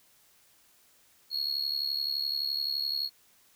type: tone with amplitude modulation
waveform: triangle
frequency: 4317 Hz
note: C#8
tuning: 47 cents flat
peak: -24 dBFS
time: 1.3-3.1 s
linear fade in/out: 50 ms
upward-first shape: sine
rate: 71.7 Hz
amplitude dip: 80%
effects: white hiss -63 dBFS RMS until 3.55 s